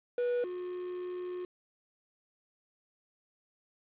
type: tone pair in turn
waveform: triangle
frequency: 487.2 / 360.3 Hz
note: B4 / F#4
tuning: -24 / -46 cents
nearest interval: perfect fourth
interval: 522 cents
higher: first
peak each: -26 / -34 dBFS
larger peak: first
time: 0.18-0.44 / 0.44-1.45 s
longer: second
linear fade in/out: 2 ms
effects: resampled to 8000 Hz + 9-bit